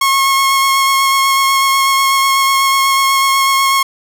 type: tone with vibrato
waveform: sawtooth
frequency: 1087 Hz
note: C#6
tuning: 34 cents flat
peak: -6 dBFS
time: 0.01-3.83 s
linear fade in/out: 5 ms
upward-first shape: sine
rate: 8.1 Hz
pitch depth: 12 cents each way
effects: none